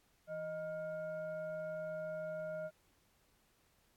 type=tone with frequency modulation; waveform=sine; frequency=622.3 Hz; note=D#5; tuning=in tune; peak=-39 dBFS; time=0.27-2.71 s; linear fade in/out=50 ms; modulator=788 Hz; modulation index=0.51; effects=pink hiss -73 dBFS RMS until 3.96 s + AAC 64 kbps